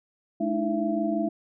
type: tone cluster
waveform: sine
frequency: 213.3 / 299.9 / 325.9 / 672 Hz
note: G#3 / D4 / E4 / E5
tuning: +46 / +36 / -20 / +33 cents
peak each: -29 dBFS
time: 0.4-1.29 s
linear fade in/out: 10 ms
effects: none